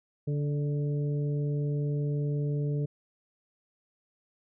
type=harmonic tone with a mistuned harmonic; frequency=145.3 Hz; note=D3; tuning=18 cents flat; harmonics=1 / 2 / 3 / 4; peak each=-27 / -39 / -37 / -47 dBFS; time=0.27-2.86 s; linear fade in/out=10 ms; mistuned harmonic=4; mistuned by=+25 cents; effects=none